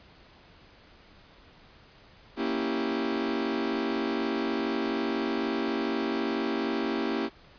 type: chord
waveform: 40% pulse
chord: A# diminished seventh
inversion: none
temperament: equal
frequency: 233.1 / 277.2 / 329.6 / 392 Hz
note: A#3 / C#4 / E4 / G4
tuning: 0 / 0 / 0 / 0 cents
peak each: -32 dBFS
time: 2.36-7.3 s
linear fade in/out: 50 ms
effects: pink hiss -55 dBFS RMS until 7.58 s + resampled to 11025 Hz